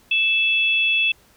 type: tone pair together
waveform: sine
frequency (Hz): 2637 / 3381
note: E7 / G#7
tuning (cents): 0 / +30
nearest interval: major third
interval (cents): 430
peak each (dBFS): -17 / -22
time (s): 0.11-1.12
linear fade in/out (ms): 5
effects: pink hiss -55 dBFS RMS until 1.36 s